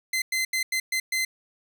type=tone bursts at uneven times; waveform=sawtooth; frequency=2062 Hz; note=C7; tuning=26 cents flat; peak=-20 dBFS; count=6; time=0.13-0.22 / 0.32-0.45 / 0.53-0.63 / 0.72-0.8 / 0.92-1 / 1.12-1.25 s; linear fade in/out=5 ms; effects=none